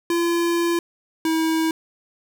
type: tone pair in turn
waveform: square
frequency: 341.1 / 322 Hz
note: F4 / E4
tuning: -41 / -41 cents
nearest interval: minor second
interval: 100 cents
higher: first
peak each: -19 dBFS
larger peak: neither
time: 0.1-0.79 / 1.25-1.71 s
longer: first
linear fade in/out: 2 ms
effects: none